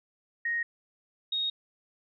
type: tone pair in turn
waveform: sine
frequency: 1869 / 3738 Hz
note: A#6 / A#7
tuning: +4 / +4 cents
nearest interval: octave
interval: 1200 cents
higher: second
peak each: -27 / -27 dBFS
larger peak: neither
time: 0.45-0.63 / 1.32-1.5 s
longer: neither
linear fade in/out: 5 ms
effects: none